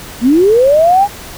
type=linear sweep; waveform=sine; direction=up; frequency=220.7 to 830.6 Hz; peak=-5 dBFS; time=0.21-1.08 s; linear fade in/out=50 ms; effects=pink hiss -30 dBFS RMS until 1.37 s